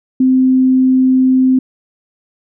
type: tone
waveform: sine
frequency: 259.1 Hz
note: C4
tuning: 17 cents flat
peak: -7 dBFS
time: 0.2-1.59 s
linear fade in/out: 5 ms
effects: none